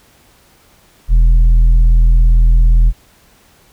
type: tone with tanh clipping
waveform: triangle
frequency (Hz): 41.2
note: E1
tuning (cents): 0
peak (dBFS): -6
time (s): 1.08-2.93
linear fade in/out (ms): 50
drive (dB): 9
effects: pink hiss -49 dBFS RMS until 3.72 s